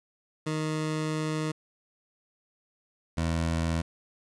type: tone pair in turn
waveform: 20% pulse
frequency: 155.56 / 82.41 Hz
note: D#3 / E2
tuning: 0 / 0 cents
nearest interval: major seventh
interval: 1100 cents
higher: first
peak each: -23 / -21 dBFS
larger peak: second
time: 0.46-1.52 / 3.17-3.82 s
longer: first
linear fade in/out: 10 ms
effects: resampled to 22050 Hz + 9-bit